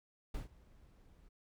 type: noise with ADSR envelope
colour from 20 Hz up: brown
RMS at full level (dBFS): -39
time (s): 0.34-1.29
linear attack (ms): 6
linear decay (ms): 130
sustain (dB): -23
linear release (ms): 13
effects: none